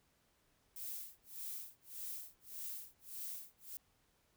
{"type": "noise with tremolo", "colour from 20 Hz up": "violet", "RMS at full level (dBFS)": -44, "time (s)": [0.76, 3.77], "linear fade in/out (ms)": 0, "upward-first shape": "sine", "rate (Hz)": 1.7, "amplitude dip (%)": 100, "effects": ["pink hiss -75 dBFS RMS until 4.36 s"]}